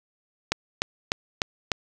click train, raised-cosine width 0.2 ms, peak -5 dBFS, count 5, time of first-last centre 0.52-1.718 s, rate 3.34 Hz, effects none

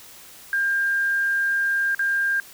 sine tone with dropouts, 1600 Hz, G6, 35 cents sharp, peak -19 dBFS, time 0.53-2.4 s, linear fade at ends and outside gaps 1 ms, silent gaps 1.948-1.993 s, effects white hiss -45 dBFS RMS until 2.53 s

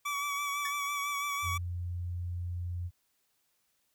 25% pulse tone with vibrato, 1144 Hz, D6, 46 cents flat, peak -28 dBFS, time 0.05-1.58 s, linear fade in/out 10 ms, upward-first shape sine, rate 6 Hz, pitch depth 29 cents each way
sawtooth tone with exponential decay, 1760 Hz, A6, in tune, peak -30 dBFS, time 0.65-0.75 s, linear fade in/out 5 ms, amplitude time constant 20 ms
sine tone, 87.9 Hz, F2, 12 cents sharp, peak -33 dBFS, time 1.42-2.91 s, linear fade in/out 50 ms
effects white hiss -75 dBFS RMS until 3.94 s

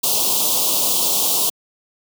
white band-stop noise, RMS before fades -18 dBFS, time 0.03-1.5 s, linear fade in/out 10 ms, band 1100 to 2900 Hz, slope 48 dB/octave, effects high-pass 200 Hz 12 dB/octave

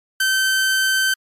sawtooth tone, 1544 Hz, G6, 27 cents flat, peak -12 dBFS, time 0.2-1.14 s, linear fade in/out 5 ms, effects MP3 64 kbps

